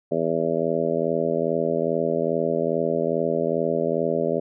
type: harmonic tone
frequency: 82.41 Hz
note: E2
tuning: in tune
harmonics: 2 / 3 / 4 / 5 / 6 / 7 / 8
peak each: -31 / -29 / -31 / -26 / -28 / -26 / -30 dBFS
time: 0.11-4.4 s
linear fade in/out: 10 ms
effects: none